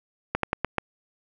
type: slowing click train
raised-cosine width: 0.5 ms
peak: -8 dBFS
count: 5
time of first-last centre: 0.35-0.783 s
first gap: 83 ms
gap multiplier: 1.18
effects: none